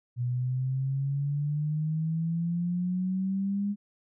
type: exponential sweep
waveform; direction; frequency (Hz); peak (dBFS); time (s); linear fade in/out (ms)
sine; up; 121.2 to 205.2; -26; 0.16-3.76; 50
effects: none